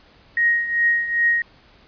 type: tone with tremolo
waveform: sine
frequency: 1877 Hz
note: A#6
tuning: 11 cents sharp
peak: -13 dBFS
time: 0.37-1.42 s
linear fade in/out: 2 ms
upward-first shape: triangle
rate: 2.5 Hz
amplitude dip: 75%
effects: pink hiss -52 dBFS RMS until 1.87 s + resampled to 11025 Hz